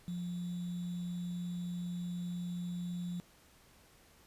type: tone with sample-and-hold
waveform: sine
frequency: 176.2 Hz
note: F3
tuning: 16 cents sharp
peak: -36 dBFS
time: 0.08-3.2 s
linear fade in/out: 0 ms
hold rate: 3675 Hz
effects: pink hiss -63 dBFS RMS until 4.26 s + resampled to 32000 Hz